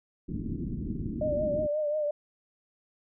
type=low-pass noise; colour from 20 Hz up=white; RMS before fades=-34 dBFS; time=0.28-1.67 s; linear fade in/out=10 ms; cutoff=320 Hz; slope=48 dB/octave
type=tone with vibrato; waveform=sine; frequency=601 Hz; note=D5; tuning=40 cents sharp; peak=-26 dBFS; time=1.21-2.11 s; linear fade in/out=5 ms; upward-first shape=triangle; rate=5.6 Hz; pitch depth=60 cents each way
effects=none